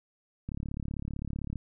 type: click train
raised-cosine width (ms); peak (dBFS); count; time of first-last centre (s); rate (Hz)
5; -23; 39; 0.49-1.557; 35.6
effects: none